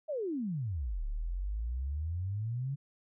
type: exponential two-way sweep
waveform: sine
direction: down then up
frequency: 650 to 34.9 to 142.7 Hz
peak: -32 dBFS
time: 0.08-2.76 s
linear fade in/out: 20 ms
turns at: 1.05 s
effects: none